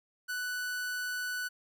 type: tone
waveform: 45% pulse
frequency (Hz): 1486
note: F#6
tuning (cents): +7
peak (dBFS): -33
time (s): 0.28-1.49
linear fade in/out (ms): 20
effects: none